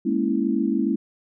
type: chord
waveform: sine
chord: A# half-diminished seventh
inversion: third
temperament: equal with one note detuned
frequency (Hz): 207.7 / 234.4 / 277.2 / 329.6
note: G#3 / A#3 / C#4 / E4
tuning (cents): 0 / +10 / 0 / 0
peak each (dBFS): -25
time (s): 0.05-0.96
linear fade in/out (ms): 10
effects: none